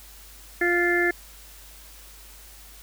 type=harmonic tone; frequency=349.2 Hz; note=F4; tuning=in tune; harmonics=1 / 2 / 4 / 5 / 6; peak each=-23 / -31 / -33 / -23 / -27 dBFS; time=0.61-1.11 s; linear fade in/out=5 ms; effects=added 50 Hz sine -48 dBFS peak until 2.82 s + white hiss -48 dBFS RMS until 2.82 s